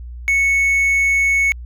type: tone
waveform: triangle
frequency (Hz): 2210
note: C#7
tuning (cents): -6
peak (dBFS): -11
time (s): 0.28-1.52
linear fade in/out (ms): 0
effects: added 60 Hz sine -29 dBFS peak until 1.65 s